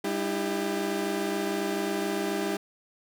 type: tone cluster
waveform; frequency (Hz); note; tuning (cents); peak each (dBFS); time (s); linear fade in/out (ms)
30% pulse; 198.6 / 305.9 / 333.1 / 397.2; G3 / D#4 / E4 / G4; +23 / -29 / +18 / +23; -31; 0.04-2.57; 5
effects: none